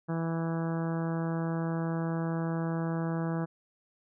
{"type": "harmonic tone", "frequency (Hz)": 164.81, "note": "E3", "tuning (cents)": 0, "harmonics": [1, 2, 3, 4, 5, 6, 7, 8, 9, 10], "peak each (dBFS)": [-30, -36, -40, -42, -44, -46, -47, -48, -49, -50], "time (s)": [0.08, 3.46], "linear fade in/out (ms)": 20, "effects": []}